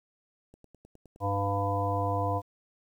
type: click train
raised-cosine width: 2 ms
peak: -39 dBFS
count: 11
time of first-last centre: 0.54-1.574 s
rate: 9.67 Hz
type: harmonic tone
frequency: 99.8 Hz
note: G2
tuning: 32 cents sharp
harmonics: 1 / 3 / 5 / 7 / 9 / 10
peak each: -30 / -37 / -34 / -32 / -39 / -33 dBFS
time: 1.2-2.42 s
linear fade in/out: 50 ms
effects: 10-bit